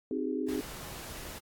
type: chord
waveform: sine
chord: Ab dominant seventh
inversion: first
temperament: equal with one note detuned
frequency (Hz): 261.6 / 311.1 / 379.5 / 415.3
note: C4 / Eb4 / Gb4 / Ab4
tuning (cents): 0 / 0 / +44 / 0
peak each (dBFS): -34 / -35 / -38 / -36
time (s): 0.11-0.61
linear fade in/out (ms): 2
type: noise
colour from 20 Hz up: pink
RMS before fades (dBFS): -43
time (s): 0.48-1.39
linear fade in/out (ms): 10
effects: AAC 64 kbps